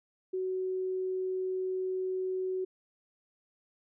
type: tone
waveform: sine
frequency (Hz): 373.3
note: F#4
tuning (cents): +15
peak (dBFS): -30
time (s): 0.33-2.65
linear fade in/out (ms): 10
effects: none